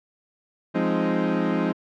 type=chord; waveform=30% pulse; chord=F minor seventh; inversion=none; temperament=equal; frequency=174.61 / 207.7 / 261.6 / 311.1 Hz; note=F3 / Ab3 / C4 / Eb4; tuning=0 / 0 / 0 / 0 cents; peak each=-24 dBFS; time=0.74-1.73 s; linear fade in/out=20 ms; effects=low-pass 2000 Hz 12 dB/octave